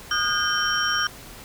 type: tone cluster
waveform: sine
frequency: 1227 / 1446 / 1607 / 3088 / 5590 Hz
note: D#6 / F#6 / G6 / G7 / F8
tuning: -25 / -40 / +43 / -27 / +1 cents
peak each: -27 dBFS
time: 0.11-1.07 s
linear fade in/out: 2 ms
effects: pink hiss -42 dBFS RMS until 1.44 s